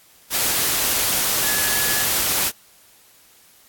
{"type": "tone in noise", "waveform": "sine", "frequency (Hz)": 1700, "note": "G#6", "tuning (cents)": 40, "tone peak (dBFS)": -27, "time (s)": [1.41, 2.06], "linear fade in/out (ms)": 50, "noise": "white", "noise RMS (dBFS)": -20, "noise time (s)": [0.3, 2.52], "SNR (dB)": -10, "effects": ["white hiss -52 dBFS RMS until 3.68 s", "AAC 64 kbps"]}